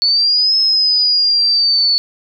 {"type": "exponential two-way sweep", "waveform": "sine", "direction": "up then down", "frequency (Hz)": [4435, 5200, 4435], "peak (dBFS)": -10, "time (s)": [0.02, 1.98], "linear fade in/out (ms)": 0, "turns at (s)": 0.57, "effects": []}